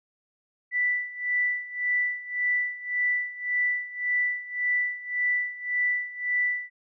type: tone with tremolo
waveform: sine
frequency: 1975.5 Hz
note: B6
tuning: in tune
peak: -21 dBFS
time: 0.71-6.7 s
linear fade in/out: 50 ms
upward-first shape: sine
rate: 1.8 Hz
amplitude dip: 85%
effects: none